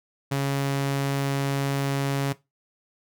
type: tone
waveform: sawtooth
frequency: 138.59 Hz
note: C#3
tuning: in tune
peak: -19 dBFS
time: 0.31-2.33 s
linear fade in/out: 10 ms
effects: noise-tail reverb RT60 0.2 s tail -17 dB re dry